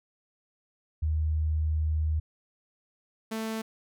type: tone pair in turn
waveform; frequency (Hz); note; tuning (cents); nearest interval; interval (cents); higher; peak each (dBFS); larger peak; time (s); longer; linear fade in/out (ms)
sine / sawtooth; 77.78 / 221.7; D#2 / A3; 0 / +13; octave + tritone; 1813; second; -24 / -27; first; 1.02-2.2 / 3.31-3.62; first; 10
effects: none